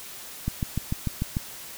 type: click train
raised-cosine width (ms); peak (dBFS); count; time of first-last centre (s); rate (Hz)
5; -13; 7; 0.48-1.369; 6.75
effects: white hiss -41 dBFS RMS until 1.77 s